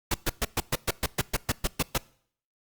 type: noise bursts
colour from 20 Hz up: pink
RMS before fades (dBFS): -25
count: 13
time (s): 0.11-1.979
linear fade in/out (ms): 5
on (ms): 33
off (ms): 120
effects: noise-tail reverb RT60 0.6 s tail -23 dB re dry + Opus 48 kbps